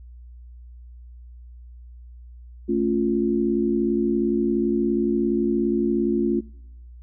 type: chord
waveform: sine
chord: A augmented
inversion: none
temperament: equal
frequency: 220 / 277.2 / 349.2 Hz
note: A3 / C#4 / E#4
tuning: 0 / 0 / 0 cents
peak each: -24 / -25 / -22 dBFS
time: 2.68-6.41 s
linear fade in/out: 20 ms
effects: noise-tail reverb RT60 0.8 s tail -24 dB re dry + added 60 Hz sine -40 dBFS peak until 7.02 s